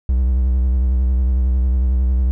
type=tone with vibrato; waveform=triangle; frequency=63.4 Hz; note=B1; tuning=46 cents sharp; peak=-11 dBFS; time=0.09-2.31 s; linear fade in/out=0 ms; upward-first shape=sine; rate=11 Hz; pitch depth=72 cents each way; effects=none